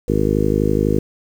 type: harmonic tone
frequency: 52 Hz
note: G#1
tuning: 3 cents sharp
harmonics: 1 / 2 / 3 / 4 / 5 / 6 / 7 / 8 / 9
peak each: -23 / -23 / -23 / -23 / -23 / -23 / -23 / -23 / -23 dBFS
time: 0.08-0.99 s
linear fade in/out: 5 ms
effects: 7-bit